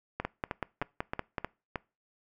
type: two click trains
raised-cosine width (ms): 0.5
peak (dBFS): -17 / -16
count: 6 / 7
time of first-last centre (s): 0.2-1.758 / 0.25-1.382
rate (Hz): 3.21 / 5.3
effects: noise-tail reverb RT60 0.3 s tail -23 dB re dry